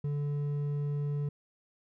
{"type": "tone with hard clipping", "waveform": "sine", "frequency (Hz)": 145, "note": "D3", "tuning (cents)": -22, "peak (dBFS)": -31, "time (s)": [0.04, 1.29], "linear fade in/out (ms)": 5, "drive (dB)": 5, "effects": []}